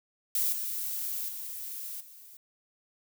violet noise with level steps, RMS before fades -28 / -34 / -39 / -51 dBFS, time 0.35-2.37 s, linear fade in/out 2 ms, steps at 0.52 / 1.28 / 2 s, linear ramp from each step 10 ms, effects none

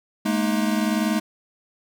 square chord, Ab suspended second, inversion none, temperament equal with one note detuned, 212.4 / 233.1 / 311.1 Hz, Ab3 / Bb3 / Eb4, +39 / 0 / 0 cents, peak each -23 / -27 / -27 dBFS, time 0.25-1.2 s, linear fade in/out 10 ms, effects none

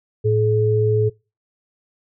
sine tone pair together, 110.74 / 426.4 Hz, A2 / G#4, +12 / +46 cents, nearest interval octave + major seventh, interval 2334 cents, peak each -17 dBFS, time 0.24-1.1 s, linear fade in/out 20 ms, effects noise-tail reverb RT60 0.3 s tail -25 dB re dry

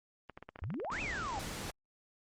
clicks, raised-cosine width 0.5 ms, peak -31 dBFS, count 12, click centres 0.297 / 0.375 / 0.426 / 0.49 / 0.559 / 0.59 / 0.639 / 0.704 / 0.742 / 0.8 / 0.848 / 0.903 s
sine exponential two-way sweep, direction up then down, 72.6 to 2700 to 761 Hz, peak -36 dBFS, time 0.62-1.39 s, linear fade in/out 0 ms, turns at 1.01 s
pink noise, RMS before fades -41 dBFS, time 0.91-1.71 s, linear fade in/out 10 ms
effects low-pass 11000 Hz 12 dB/octave + Opus 24 kbps

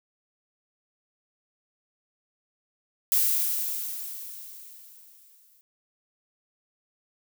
violet noise with exponential decay, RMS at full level -21 dBFS, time 3.12-5.61 s, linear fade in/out 0 ms, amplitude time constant 540 ms, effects none

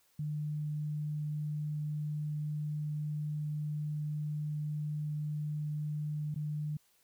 sine tone with dropouts, 150.3 Hz, D3, 40 cents sharp, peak -33 dBFS, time 0.19-6.77 s, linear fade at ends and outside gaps 5 ms, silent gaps 6.344-6.359 s, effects white hiss -70 dBFS RMS until 7.03 s

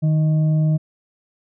sine tone with frequency modulation, 154.8 Hz, D#3, 9 cents flat, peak -14 dBFS, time 0.02-0.78 s, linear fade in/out 20 ms, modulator 471 Hz, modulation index 0.23, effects none

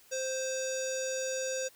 square tone with low-pass filter, 523.3 Hz, C5, in tune, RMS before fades -34 dBFS, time 0.11-1.69 s, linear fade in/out 20 ms, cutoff 6500 Hz, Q 8.9, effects white hiss -60 dBFS RMS until 1.75 s

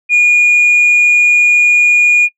sine tone, 2438 Hz, D#7, 36 cents flat, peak -3 dBFS, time 0.09-2.29 s, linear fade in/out 50 ms, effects noise-tail reverb RT60 0.1 s tail -22 dB re dry + tanh soft clip ceiling -4 dBFS

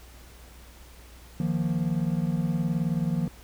triangle chord, Eb suspended second, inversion none, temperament equal, 155.56 / 174.61 / 233.1 Hz, Eb3 / F3 / Bb3, 0 / 0 / 0 cents, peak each -26 / -25 / -30 dBFS, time 1.4-3.28 s, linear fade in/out 2 ms, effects added 60 Hz sine -48 dBFS peak until 3.43 s + pink hiss -52 dBFS RMS until 3.43 s

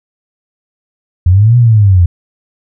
sine linear two-way sweep, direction up then down, 84.1 to 123.47 to 84.1 Hz, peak -3 dBFS, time 1.26-2.06 s, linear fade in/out 5 ms, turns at 1.57 s, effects none

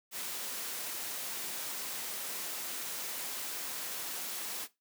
white noise, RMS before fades -39 dBFS, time 0.11-4.68 s, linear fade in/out 50 ms, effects noise-tail reverb RT60 0.2 s tail -17 dB re dry + high-pass 200 Hz 12 dB/octave

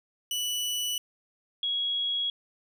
sawtooth / sine tone pair in turn, 2960 / 3321 Hz, F#7 / G#7, 0 / -1 cents, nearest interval major second, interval 199 cents, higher second, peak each -25 / -26 dBFS, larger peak first, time 0.31-0.98 / 1.63-2.3 s, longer neither, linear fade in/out 2 ms, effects none

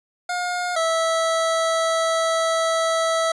25% pulse tone pair in turn, 714 / 654 Hz, F5 / E5, +38 / -14 cents, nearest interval major second, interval 152 cents, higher first, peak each -19 / -15 dBFS, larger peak second, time 0.29-0.76 / 0.76-3.32 s, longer second, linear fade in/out 5 ms, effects resampled to 22050 Hz

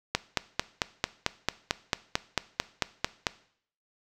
click train, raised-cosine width 0.2 ms, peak -6 dBFS, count 15, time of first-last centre 0.15-3.268 s, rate 4.49 Hz, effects noise-tail reverb RT60 0.6 s tail -18 dB re dry

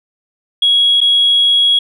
sine tone with dropouts, 3322 Hz, G#7, in tune, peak -7 dBFS, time 0.62-1.79 s, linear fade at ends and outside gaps 5 ms, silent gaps 1.006-1.013 s, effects tanh soft clip ceiling -3 dBFS

